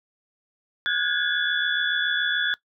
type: tone cluster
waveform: sine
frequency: 1456 / 1624 / 1691 / 3431 Hz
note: F#6 / G#6 / G#6 / A7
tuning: -28 / -39 / +31 / -44 cents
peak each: -27 dBFS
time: 0.86-2.54 s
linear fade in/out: 0 ms
effects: noise-tail reverb RT60 0.1 s tail -19 dB re dry